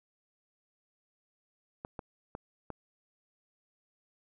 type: clicks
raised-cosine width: 1 ms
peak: -25 dBFS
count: 4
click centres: 1.849 / 1.992 / 2.351 / 2.703 s
effects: none